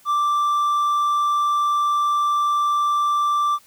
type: tone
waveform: triangle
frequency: 1174.7 Hz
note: D6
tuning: in tune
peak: -15 dBFS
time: 0.05-3.59 s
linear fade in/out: 50 ms
effects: white hiss -53 dBFS RMS until 3.66 s